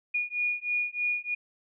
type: beating tone pair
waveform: sine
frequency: 2443 / 2446.2 Hz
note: D#7 / D#7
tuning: -32 / -30 cents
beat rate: 3.2 Hz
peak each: -30 dBFS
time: 0.14-1.35 s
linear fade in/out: 10 ms
effects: none